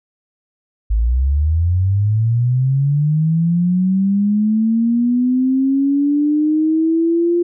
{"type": "linear sweep", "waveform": "sine", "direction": "up", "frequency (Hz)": [51.3, 349.2], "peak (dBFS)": -12, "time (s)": [0.9, 7.43], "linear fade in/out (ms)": 10, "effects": []}